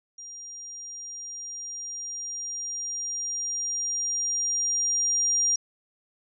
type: tone with level ramp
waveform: sine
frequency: 5700 Hz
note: F8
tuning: 34 cents sharp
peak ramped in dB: -39 to -20 dBFS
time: 0.18-5.56 s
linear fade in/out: 5 ms
effects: none